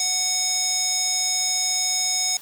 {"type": "tone with band-pass filter", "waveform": "square", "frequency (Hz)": 742, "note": "F#5", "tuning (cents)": 5, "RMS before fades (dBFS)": -23, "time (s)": [0, 2.37], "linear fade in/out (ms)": 2, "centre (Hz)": 6200, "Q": 5.9, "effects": ["white hiss -44 dBFS RMS until 2.41 s", "high-pass 100 Hz 12 dB/octave"]}